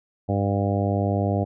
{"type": "harmonic tone", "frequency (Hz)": 100, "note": "G2", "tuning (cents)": 35, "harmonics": [1, 2, 3, 4, 5, 6, 7, 8], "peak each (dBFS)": [-23, -27, -29, -32, -31, -30, -30, -36], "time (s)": [0.28, 1.45], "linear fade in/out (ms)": 20, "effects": []}